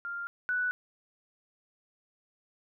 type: tone pair in turn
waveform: sine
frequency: 1396.9 / 1483.2 Hz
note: F6 / F#6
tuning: 0 / +4 cents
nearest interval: minor second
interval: 104 cents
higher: second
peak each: -34 / -27 dBFS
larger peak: second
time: 0.05-0.27 / 0.49-0.71 s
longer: neither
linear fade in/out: 0 ms
effects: none